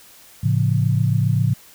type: chord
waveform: sine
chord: A augmented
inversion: none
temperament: just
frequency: 110 / 137.5 / 171.88 Hz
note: A2 / C#3 / E#3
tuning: 0 / -14 / -27 cents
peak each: -18 / -19 / -23 dBFS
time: 0.43-1.54 s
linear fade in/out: 10 ms
effects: white hiss -47 dBFS RMS until 1.74 s